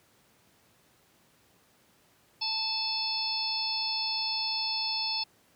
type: harmonic tone with a mistuned harmonic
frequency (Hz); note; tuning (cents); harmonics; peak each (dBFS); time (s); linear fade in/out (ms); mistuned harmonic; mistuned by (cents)
873; A5; -14; 1 / 3 / 4 / 5 / 6; -38 / -39 / -41 / -32 / -32; 2.41-5.24; 10; 1; +23
effects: pink hiss -64 dBFS RMS until 5.55 s + high-pass 100 Hz 12 dB/octave